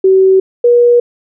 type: tone pair in turn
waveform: sine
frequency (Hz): 380.6 / 480.8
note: F#4 / B4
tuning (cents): +49 / -46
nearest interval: major third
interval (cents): 405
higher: second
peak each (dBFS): -4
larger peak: neither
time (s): 0.04-0.4 / 0.64-1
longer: neither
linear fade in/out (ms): 5
effects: none